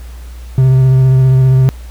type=tone with vibrato; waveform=triangle; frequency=130.81 Hz; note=C3; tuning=in tune; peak=-3 dBFS; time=0.58-1.69 s; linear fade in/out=0 ms; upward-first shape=sine; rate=15 Hz; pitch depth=20 cents each way; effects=added 60 Hz sine -26 dBFS peak until 1.9 s + pink hiss -42 dBFS RMS until 1.9 s